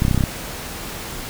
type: clicks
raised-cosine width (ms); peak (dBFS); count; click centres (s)
5; -5; 8; 0.021 / 0.051 / 0.082 / 0.112 / 0.146 / 0.177 / 0.208 / 0.238
effects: pink hiss -31 dBFS RMS until 1.29 s